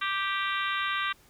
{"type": "harmonic tone with a mistuned harmonic", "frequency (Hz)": 392, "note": "G4", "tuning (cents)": 0, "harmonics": [3, 4, 5, 6, 7, 8, 9, 10], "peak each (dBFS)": [-31, -33, -35, -37, -38, -39, -40, -41], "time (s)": [0.01, 1.13], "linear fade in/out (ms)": 10, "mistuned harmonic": 10, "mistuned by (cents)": -48, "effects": ["pink hiss -59 dBFS RMS until 1.29 s"]}